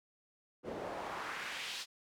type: noise with band-pass filter sweep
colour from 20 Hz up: pink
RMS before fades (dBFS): -42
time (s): 0.63-1.86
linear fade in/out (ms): 50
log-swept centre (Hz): 370 to 4300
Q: 1.4
effects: none